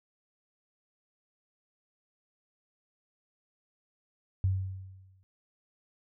sine tone with exponential decay, 94.8 Hz, F#2, 43 cents sharp, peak -22 dBFS, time 4.44-5.23 s, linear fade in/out 0 ms, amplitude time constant 170 ms, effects none

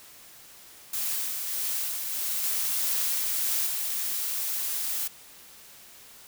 blue noise with tremolo, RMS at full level -29 dBFS, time 0.93-3.67 s, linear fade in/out 5 ms, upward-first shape sine, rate 1.6 Hz, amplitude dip 35%
blue noise, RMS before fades -30 dBFS, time 2.43-5.08 s, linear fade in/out 10 ms
effects white hiss -50 dBFS RMS until 6.27 s

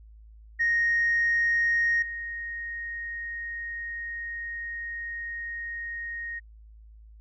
sine tone with level steps, 1864.7 Hz, A#6, in tune, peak -20 / -32 dBFS, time 0.59-6.4 s, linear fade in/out 20 ms, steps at 2.02 s, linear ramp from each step 5 ms, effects tanh soft clip ceiling -17 dBFS + added 54 Hz sine -47 dBFS peak until 7.2 s

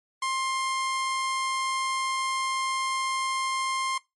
sawtooth tone, 1057 Hz, C6, 17 cents sharp, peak -22 dBFS, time 0.22-3.98 s, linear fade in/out 5 ms, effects noise-tail reverb RT60 0.2 s tail -21 dB re dry + MP3 48 kbps

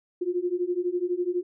sine beating tone pair, 349.2 / 361.2 Hz, F4 / F#4, 0 / -42 cents, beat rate 12 Hz, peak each -28 / -27 dBFS, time 0.21-1.43 s, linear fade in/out 10 ms, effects none

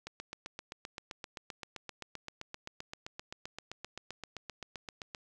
click train, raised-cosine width 0.2 ms, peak -24 dBFS, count 40, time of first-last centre 0.07-5.148 s, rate 7.68 Hz, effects none

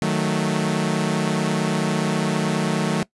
sawtooth chord, D# diminished, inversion none, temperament equal, 155.56 / 185 / 220 Hz, D#3 / F#3 / A3, 0 / 0 / 0 cents, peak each -20 dBFS, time 0.02-3.03 s, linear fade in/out 0 ms, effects noise-tail reverb RT60 0.1 s tail -21 dB re dry + resampled to 24000 Hz

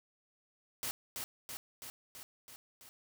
white noise with echo, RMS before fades -38 dBFS, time 0.83-0.91 s, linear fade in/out 0 ms, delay 330 ms, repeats 6, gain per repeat -3 dB, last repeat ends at 2.89 s, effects none

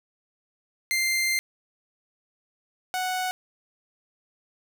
sawtooth tone pair in turn, 2092 / 739.6 Hz, C7 / F#5, -1 / -1 cents, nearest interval octave + tritone, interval 1800 cents, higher first, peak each -19 / -22 dBFS, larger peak first, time 0.91-1.39 / 2.94-3.31 s, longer first, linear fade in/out 0 ms, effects none

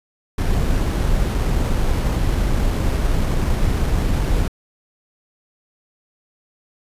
brown noise with sample-and-hold, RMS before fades -18 dBFS, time 0.38-4.48 s, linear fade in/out 5 ms, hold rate 7350 Hz, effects resampled to 32000 Hz

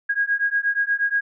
sine beating tone pair, 1635 / 1643.4 Hz, G#6 / G#6, -28 / -19 cents, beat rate 8.4 Hz, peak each -22 dBFS, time 0.09-1.21 s, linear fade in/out 10 ms, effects none

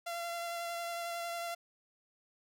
sawtooth tone with vibrato, 684 Hz, F5, 36 cents flat, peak -33 dBFS, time 0.06-1.55 s, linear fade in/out 10 ms, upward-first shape sine, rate 11 Hz, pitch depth 13 cents each way, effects none

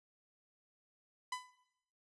sawtooth tone with exponential decay, 1002 Hz, B5, 25 cents sharp, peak -31 dBFS, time 1.32-1.5 s, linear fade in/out 5 ms, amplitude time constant 39 ms, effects noise-tail reverb RT60 0.8 s tail -17 dB re dry + resampled to 24000 Hz

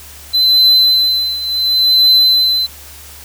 triangle tone with tremolo, 4047 Hz, B7, 42 cents sharp, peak -4 dBFS, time 0.33-2.67 s, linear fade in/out 20 ms, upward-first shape triangle, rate 0.7 Hz, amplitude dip 80%, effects added 73 Hz sine -39 dBFS peak until 3.24 s + white hiss -36 dBFS RMS until 3.24 s

